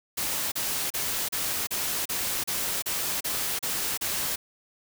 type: noise bursts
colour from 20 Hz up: white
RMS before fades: -29 dBFS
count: 11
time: 0.17-4.36 s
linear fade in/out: 10 ms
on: 350 ms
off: 34 ms
effects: none